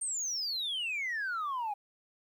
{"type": "exponential sweep", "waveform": "sine", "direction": "down", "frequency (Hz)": [8870, 800], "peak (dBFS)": -30, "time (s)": [0.01, 1.74], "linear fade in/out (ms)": 10, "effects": ["tanh soft clip ceiling -30 dBFS", "11-bit"]}